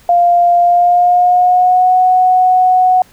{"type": "tone with pitch glide", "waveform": "sine", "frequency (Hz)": [698.5, 737.5], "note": ["F5", "F#5"], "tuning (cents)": [0, -6], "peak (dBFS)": -6, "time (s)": [0.09, 3.02], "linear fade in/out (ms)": 2, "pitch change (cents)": 94, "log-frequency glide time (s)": [0.61, 1.95], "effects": ["pink hiss -46 dBFS RMS until 3.12 s"]}